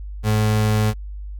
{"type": "tone", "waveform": "35% pulse", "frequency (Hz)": 107.4, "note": "A2", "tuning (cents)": -41, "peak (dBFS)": -14, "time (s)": [0.23, 0.94], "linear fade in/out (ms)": 50, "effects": ["added 50 Hz sine -29 dBFS peak until 1.39 s"]}